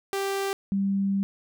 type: tone pair in turn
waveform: sawtooth / sine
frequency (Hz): 392.5 / 196.65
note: G4 / G3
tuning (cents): +2 / +6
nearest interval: octave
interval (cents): 1196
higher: first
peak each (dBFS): -22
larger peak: neither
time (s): 0.13-0.53 / 0.72-1.23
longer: second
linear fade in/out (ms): 0
effects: none